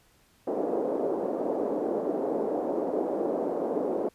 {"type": "band-pass noise", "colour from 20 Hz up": "white", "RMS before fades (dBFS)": -29, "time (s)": [0.47, 4.09], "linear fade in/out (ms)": 5, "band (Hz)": [270, 580], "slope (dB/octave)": 24, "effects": ["pink hiss -63 dBFS RMS until 4.14 s", "resampled to 32000 Hz"]}